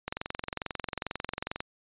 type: click train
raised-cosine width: 0.3 ms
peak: -16 dBFS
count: 35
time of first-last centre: 0.08-1.605 s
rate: 22.3 Hz
effects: resampled to 8000 Hz